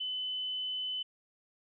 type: tone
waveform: sine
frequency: 3020 Hz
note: F#7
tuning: 35 cents sharp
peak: -33 dBFS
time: 0-1.03 s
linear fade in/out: 10 ms
effects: none